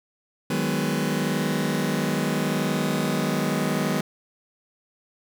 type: chord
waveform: sawtooth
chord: G# minor seventh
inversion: second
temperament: just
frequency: 155.74 / 186.89 / 207.7 / 249.2 Hz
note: D#3 / F#3 / G#3 / B3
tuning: +2 / +18 / 0 / +16 cents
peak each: -24 dBFS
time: 0.5-4.01 s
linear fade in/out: 5 ms
effects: 9-bit